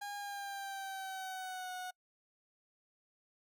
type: tone with pitch glide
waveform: 30% pulse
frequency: 814 to 733.6 Hz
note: G#5 to F#5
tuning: -35 to -15 cents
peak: -38 dBFS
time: 0.01-1.91 s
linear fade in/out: 10 ms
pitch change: -180 cents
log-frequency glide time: 0.17-1.72 s
effects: noise-tail reverb RT60 0.1 s tail -26 dB re dry